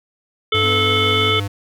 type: harmonic tone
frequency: 435.6 Hz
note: A4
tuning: 17 cents flat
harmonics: 1 / 3 / 5 / 7 / 8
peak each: -21 / -21 / -21 / -21 / -21 dBFS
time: 0.52-1.4 s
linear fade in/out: 5 ms
type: tone with pitch glide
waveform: square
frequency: 98.9 to 100.16 Hz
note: G2 to G2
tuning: +16 to +38 cents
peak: -22 dBFS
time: 0.54-1.48 s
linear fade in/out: 10 ms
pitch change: +22 cents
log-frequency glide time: 1.17-1.28 s
type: tone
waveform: 30% pulse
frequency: 250 Hz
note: B3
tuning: 21 cents sharp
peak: -25 dBFS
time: 0.63-1.31 s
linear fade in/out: 10 ms
effects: none